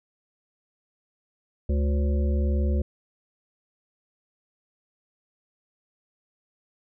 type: harmonic tone with a mistuned harmonic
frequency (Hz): 72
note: D2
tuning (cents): -34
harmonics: 1 / 3 / 5 / 7 / 8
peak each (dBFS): -21 / -31 / -35 / -38 / -39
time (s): 1.69-2.82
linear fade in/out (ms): 5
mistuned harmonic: 8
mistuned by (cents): -32
effects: none